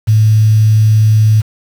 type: tone with quantisation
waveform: sine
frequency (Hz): 108.5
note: A2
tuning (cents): -24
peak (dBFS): -5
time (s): 0.07-1.42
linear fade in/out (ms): 20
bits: 5
effects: none